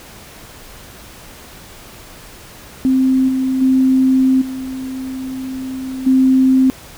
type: tone with level steps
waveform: sine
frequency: 261.6 Hz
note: C4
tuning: in tune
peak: -10 / -14 / -9 / -22 / -8 dBFS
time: 2.85-6.7 s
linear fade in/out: 0 ms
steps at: 3.28 / 3.61 / 4.41 / 6.06 s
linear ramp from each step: 10 ms
effects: pink hiss -38 dBFS RMS until 6.97 s